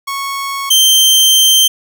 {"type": "tone pair in turn", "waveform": "sawtooth", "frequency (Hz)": [1104, 3134], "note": ["C#6", "G7"], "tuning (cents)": [-7, -1], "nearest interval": "octave + tritone", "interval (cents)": 1806, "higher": "second", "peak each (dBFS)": [-14, -3], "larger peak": "second", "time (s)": [[0.07, 0.7], [0.7, 1.68]], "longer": "second", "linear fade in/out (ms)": 10, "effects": []}